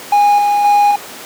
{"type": "tone with tremolo", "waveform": "triangle", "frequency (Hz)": 821, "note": "G#5", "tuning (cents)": -20, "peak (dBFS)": -5, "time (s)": [0.12, 0.96], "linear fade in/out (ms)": 5, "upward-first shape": "square", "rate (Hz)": 1.9, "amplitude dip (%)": 30, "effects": ["pink hiss -30 dBFS RMS until 1.25 s", "high-pass 300 Hz 12 dB/octave"]}